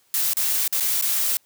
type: noise with dropouts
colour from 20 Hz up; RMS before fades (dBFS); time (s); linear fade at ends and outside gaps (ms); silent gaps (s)
blue; -22; 0.14-1.37; 1; 0.334-0.369 / 0.678-0.726 / 0.8-0.806 / 1.013-1.023
effects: white hiss -62 dBFS RMS until 1.45 s + high-pass 60 Hz 12 dB/octave